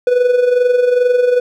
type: tone with amplitude modulation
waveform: triangle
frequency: 493.9 Hz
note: B4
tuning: in tune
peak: -5 dBFS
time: 0.07-1.4 s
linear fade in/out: 2 ms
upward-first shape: sine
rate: 22.4 Hz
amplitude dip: 60%
effects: none